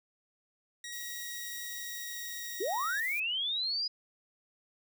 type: tone with pitch glide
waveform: 15% pulse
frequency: 1900 to 1883.6 Hz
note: A#6 to A#6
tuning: +33 to +18 cents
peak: -34 dBFS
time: 0.84-3 s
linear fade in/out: 2 ms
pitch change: -15 cents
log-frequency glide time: 1.58-2.8 s
type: noise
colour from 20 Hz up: violet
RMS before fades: -44 dBFS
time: 0.92-3.2 s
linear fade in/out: 5 ms
type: linear sweep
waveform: sine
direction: up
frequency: 327.3 to 4978 Hz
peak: -30 dBFS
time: 2.6-3.88 s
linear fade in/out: 10 ms
effects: none